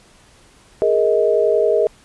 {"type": "chord", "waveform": "sine", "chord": "Ab suspended second", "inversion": "none", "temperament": "equal with one note detuned", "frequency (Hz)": [415.3, 466.2, 631.3], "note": ["Ab4", "Bb4", "Eb5"], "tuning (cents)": [0, 0, 25], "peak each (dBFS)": -17, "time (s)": [0.82, 1.87], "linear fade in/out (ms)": 0, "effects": ["pink hiss -50 dBFS RMS until 2.04 s", "resampled to 24000 Hz"]}